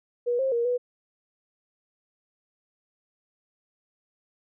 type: tone with pitch steps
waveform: sine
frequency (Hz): 483 / 532 / 470.7 / 491.9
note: B4 / C5 / A#4 / B4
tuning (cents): -39 / +29 / +17 / -7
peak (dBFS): -22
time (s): 0.26-0.78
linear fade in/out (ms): 20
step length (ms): 130
effects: none